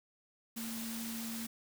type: tone in noise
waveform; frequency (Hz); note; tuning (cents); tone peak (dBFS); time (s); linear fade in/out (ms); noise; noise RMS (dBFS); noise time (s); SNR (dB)
sine; 228; A#3; -38; -40; 0.56-1.47; 10; white; -44; 0.56-1.47; +1
effects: none